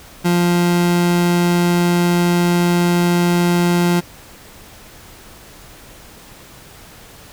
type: tone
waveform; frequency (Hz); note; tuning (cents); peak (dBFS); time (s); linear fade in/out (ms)
30% pulse; 174.61; F3; 0; -10; 0.24-4.01; 20
effects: pink hiss -41 dBFS RMS until 7.32 s